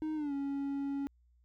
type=tone with pitch glide; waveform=triangle; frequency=311.1 to 278.8 Hz; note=D#4 to C#4; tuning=0 to +10 cents; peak=-31 dBFS; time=0.02-1.07 s; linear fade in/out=0 ms; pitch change=-190 cents; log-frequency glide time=0.15-0.33 s; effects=added 60 Hz sine -64 dBFS peak until 1.44 s